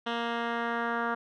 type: tone with low-pass filter sweep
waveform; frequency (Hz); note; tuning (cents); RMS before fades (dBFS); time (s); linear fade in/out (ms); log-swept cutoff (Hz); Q
10% pulse; 233.9; A#3; +6; -31; 0.06-1.15; 10; 2900 to 1500; 2.4
effects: none